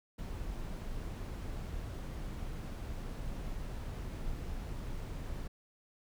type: noise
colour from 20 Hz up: brown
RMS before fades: -40 dBFS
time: 0.18-5.48 s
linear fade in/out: 10 ms
effects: none